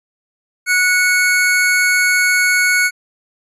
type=tone pair together; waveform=square; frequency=1466.4 / 2213 Hz; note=F#6 / C#7; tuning=-16 / -3 cents; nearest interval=perfect fifth; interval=713 cents; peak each=-15 / -15 dBFS; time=0.66-2.91 s; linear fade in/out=50 ms; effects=resampled to 32000 Hz